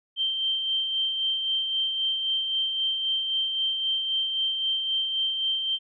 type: tone with tremolo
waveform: sine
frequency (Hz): 3136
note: G7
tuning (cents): 0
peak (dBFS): -22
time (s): 0.16-5.79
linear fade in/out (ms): 50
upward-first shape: sine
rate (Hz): 3.8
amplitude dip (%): 40
effects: none